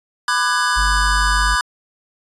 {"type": "chord", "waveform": "square", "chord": "G# half-diminished seventh", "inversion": "first", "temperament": "just", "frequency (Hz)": [996.7, 1196.1, 1495.1, 1661.2], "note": ["B5", "D6", "F#6", "G#6"], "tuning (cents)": [16, 31, 18, 0], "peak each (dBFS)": -22, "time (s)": [0.28, 1.61], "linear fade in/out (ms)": 2}
{"type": "tone", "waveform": "triangle", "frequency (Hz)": 50.2, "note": "G1", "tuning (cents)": 42, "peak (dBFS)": -16, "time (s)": [0.76, 1.56], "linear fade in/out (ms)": 20}
{"effects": ["resampled to 24000 Hz"]}